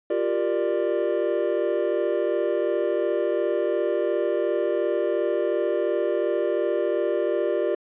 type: chord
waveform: triangle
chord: G minor seventh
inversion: third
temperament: equal with one note detuned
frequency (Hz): 349.2 / 392 / 466.2 / 593.1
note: F4 / G4 / Bb4 / D5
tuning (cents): 0 / 0 / 0 / +17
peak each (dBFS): -25 / -25 / -26 / -24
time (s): 0.1-7.75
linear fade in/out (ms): 5
effects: resampled to 8000 Hz